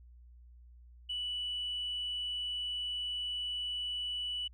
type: tone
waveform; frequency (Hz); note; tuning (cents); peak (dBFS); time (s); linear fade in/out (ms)
sine; 2960; F#7; 0; -33; 1.09-4.48; 10
effects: tanh soft clip ceiling -30 dBFS + added 60 Hz sine -53 dBFS peak until 4.53 s